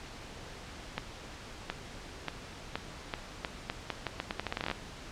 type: accelerating click train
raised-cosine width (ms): 0.3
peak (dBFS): -16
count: 21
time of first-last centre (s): 0.98-4.713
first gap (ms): 720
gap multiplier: 0.81
effects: pink hiss -46 dBFS RMS until 5.11 s + low-pass 6000 Hz 12 dB/octave